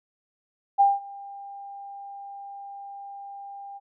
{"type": "tone with ADSR envelope", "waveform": "sine", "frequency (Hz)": 798, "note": "G5", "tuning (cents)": 31, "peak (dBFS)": -13, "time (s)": [0.78, 3.8], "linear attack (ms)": 25, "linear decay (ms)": 190, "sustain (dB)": -24, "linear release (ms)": 33, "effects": []}